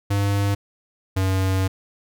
square tone pair in turn, 100.4 / 94.93 Hz, G2 / F#2, +42 / +45 cents, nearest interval minor second, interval 97 cents, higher first, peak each -19 dBFS, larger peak neither, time 0.1-0.55 / 1.16-1.68 s, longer second, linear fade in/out 10 ms, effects none

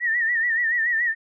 sine tone with vibrato, 1864.7 Hz, A#6, in tune, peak -19 dBFS, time 0-1.15 s, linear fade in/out 50 ms, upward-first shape sine, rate 7 Hz, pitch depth 85 cents each way, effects none

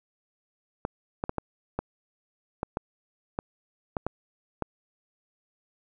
clicks, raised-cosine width 1 ms, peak -14 dBFS, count 11, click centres 0.851 / 1.239 / 1.294 / 1.383 / 1.79 / 2.631 / 2.771 / 3.389 / 3.968 / 4.066 / 4.623 s, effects none

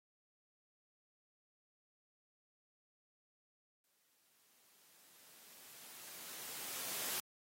white noise with exponential growth, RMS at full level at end -39 dBFS, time 3.84-7.2 s, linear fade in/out 1 ms, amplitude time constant 730 ms, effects high-pass 150 Hz 12 dB/octave + AAC 48 kbps

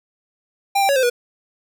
square tone with pitch steps, 795 / 785 / 558 / 520 / 484.2 Hz, G5 / G5 / C#5 / C5 / B4, +24 / +2 / +11 / -11 / -34 cents, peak -15 dBFS, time 0.75-1.1 s, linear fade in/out 10 ms, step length 70 ms, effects none

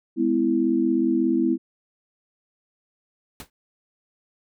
sine chord, E major, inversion first, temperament equal with one note detuned, 207.7 / 252.9 / 329.6 Hz, G#3 / B3 / E4, 0 / +41 / 0 cents, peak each -27 / -22 / -21 dBFS, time 0.16-1.58 s, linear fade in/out 50 ms
pink noise with exponential decay, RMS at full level -33 dBFS, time 3.4-3.5 s, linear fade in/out 1 ms, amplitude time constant 20 ms
effects none

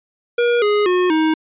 square tone with pitch steps, 477.8 / 415.9 / 362.1 / 315.2 Hz, A#4 / G#4 / F#4 / D#4, +43 / +2 / -37 / +23 cents, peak -14 dBFS, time 0.38-1.34 s, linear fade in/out 5 ms, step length 240 ms, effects resampled to 8000 Hz

